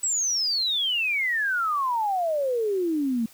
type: exponential sweep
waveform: sine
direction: down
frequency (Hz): 7970 to 220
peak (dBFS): -22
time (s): 0.03-3.26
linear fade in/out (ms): 5
effects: white hiss -52 dBFS RMS until 3.33 s